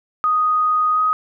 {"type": "tone with pitch glide", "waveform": "sine", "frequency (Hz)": [1244.5, 1256.1], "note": ["D#6", "D#6"], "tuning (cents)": [0, 16], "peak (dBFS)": -14, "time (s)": [0.24, 1.13], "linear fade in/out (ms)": 0, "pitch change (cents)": 16, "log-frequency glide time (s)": [0.93, 1], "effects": []}